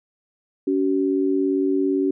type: tone pair together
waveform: sine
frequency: 282.1 / 379.8 Hz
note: C#4 / F#4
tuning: +30 / +45 cents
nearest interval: perfect fourth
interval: 515 cents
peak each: -20 / -21 dBFS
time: 0.67-2.11 s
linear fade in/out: 5 ms
effects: none